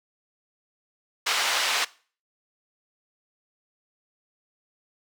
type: band-pass noise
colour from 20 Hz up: white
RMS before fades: -25 dBFS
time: 1.26-1.85 s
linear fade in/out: 10 ms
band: 730 to 4100 Hz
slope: 12 dB/octave
effects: noise-tail reverb RT60 0.4 s tail -20 dB re dry